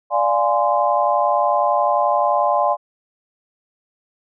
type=chord; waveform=sine; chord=D half-diminished seventh; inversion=none; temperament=equal with one note detuned; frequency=587.3 / 698.5 / 830.6 / 1037.5 Hz; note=D5 / F5 / Ab5 / C6; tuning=0 / 0 / 0 / -15 cents; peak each=-20 dBFS; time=0.1-2.77 s; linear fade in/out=50 ms; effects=none